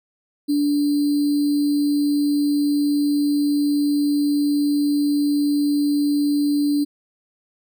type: tone with sample-and-hold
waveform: sine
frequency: 290.6 Hz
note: D4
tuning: 18 cents flat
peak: -16 dBFS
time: 0.48-6.85 s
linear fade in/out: 20 ms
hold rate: 4410 Hz
effects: none